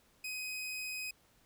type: tone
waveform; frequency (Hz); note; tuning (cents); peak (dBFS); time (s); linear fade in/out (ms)
sawtooth; 2514; D#7; +17; -35; 0.24-1.11; 5
effects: pink hiss -68 dBFS RMS until 1.45 s